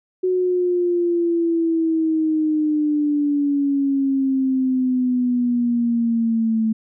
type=exponential sweep; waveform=sine; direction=down; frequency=370 to 220 Hz; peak=-16 dBFS; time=0.23-6.73 s; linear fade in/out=10 ms; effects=none